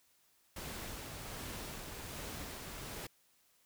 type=noise with tremolo; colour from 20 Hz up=pink; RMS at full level=-44 dBFS; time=0.56-3.07 s; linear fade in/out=5 ms; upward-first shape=sine; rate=1.3 Hz; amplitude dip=25%; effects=white hiss -71 dBFS RMS until 3.65 s